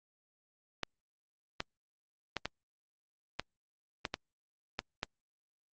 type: clicks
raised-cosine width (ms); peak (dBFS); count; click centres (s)
0.2; -15; 9; 0.833 / 1.604 / 2.367 / 2.456 / 3.396 / 4.052 / 4.141 / 4.791 / 5.031
effects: low-pass 5000 Hz 12 dB/octave + Opus 48 kbps